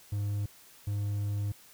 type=tone pair in turn; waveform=triangle; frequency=102.3 / 102.3 Hz; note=G#2 / G#2; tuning=-26 / -26 cents; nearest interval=unison; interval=0 cents; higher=neither; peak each=-27 dBFS; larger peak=neither; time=0.12-0.46 / 0.87-1.52 s; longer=second; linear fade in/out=5 ms; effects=white hiss -56 dBFS RMS until 1.73 s